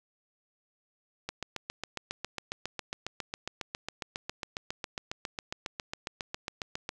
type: click train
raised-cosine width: 0.2 ms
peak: -17 dBFS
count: 42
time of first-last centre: 1.29-6.891 s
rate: 7.32 Hz
effects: none